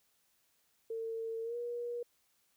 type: tone with pitch glide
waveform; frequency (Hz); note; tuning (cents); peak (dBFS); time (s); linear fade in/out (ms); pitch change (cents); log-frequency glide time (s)
sine; 452.2 to 478.5; A4 to A#4; +47 to +45; -36; 0.9-2.03; 5; +98; 1.43-1.56
effects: white hiss -74 dBFS RMS until 2.56 s